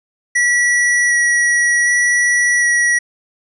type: tone with vibrato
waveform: square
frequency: 1932 Hz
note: B6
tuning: 39 cents flat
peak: -12 dBFS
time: 0.35-2.99 s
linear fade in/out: 10 ms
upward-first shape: square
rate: 0.66 Hz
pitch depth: 8 cents each way
effects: resampled to 24000 Hz + 9-bit